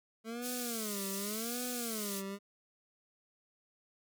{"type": "tone with vibrato", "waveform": "25% pulse", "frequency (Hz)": 220, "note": "A3", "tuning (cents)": 0, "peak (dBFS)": -35, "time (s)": [0.24, 2.39], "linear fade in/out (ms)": 50, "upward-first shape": "sine", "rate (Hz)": 0.88, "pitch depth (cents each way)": 210}
{"type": "band-pass noise", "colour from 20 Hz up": "white", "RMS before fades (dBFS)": -41, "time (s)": [0.41, 2.23], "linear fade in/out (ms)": 50, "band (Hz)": [3900, 14000], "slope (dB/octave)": 12}
{"effects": []}